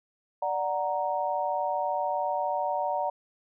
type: chord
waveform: sine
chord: D augmented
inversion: none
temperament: equal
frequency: 587.3 / 740 / 932.3 Hz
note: D5 / F#5 / A#5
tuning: 0 / 0 / 0 cents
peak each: -31 / -30 / -30 dBFS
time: 0.42-3.1 s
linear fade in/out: 5 ms
effects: none